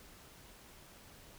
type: silence
effects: pink hiss -57 dBFS RMS until 1.38 s